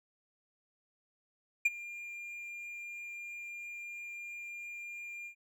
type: tone with ADSR envelope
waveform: triangle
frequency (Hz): 2401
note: D7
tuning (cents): +38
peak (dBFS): -20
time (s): 1.65-5.35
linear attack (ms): 8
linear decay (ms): 30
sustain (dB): -20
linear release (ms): 90
effects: none